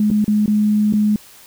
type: tone with dropouts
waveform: sine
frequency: 210.6 Hz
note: G#3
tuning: 24 cents sharp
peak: -12 dBFS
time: 0-1.16 s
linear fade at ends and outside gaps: 2 ms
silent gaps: 0.103-0.112 / 0.244-0.279 / 0.46-0.478 / 0.926-0.936 s
effects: white hiss -44 dBFS RMS until 1.46 s